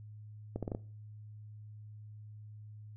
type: accelerating click train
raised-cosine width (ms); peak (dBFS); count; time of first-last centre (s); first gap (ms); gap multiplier
2; -23; 5; 0.56-0.749; 67; 0.77
effects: noise-tail reverb RT60 0.4 s tail -19 dB re dry + added 106 Hz sine -47 dBFS peak until 2.96 s